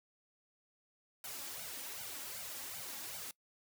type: noise with flanger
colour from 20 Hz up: white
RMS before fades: -45 dBFS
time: 1.24-3.31 s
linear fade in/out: 2 ms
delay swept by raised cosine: 1.3 to 3.7 ms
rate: 2.6 Hz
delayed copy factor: +0.85
effects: noise-tail reverb RT60 0.1 s tail -22 dB re dry + high-pass 80 Hz 12 dB/octave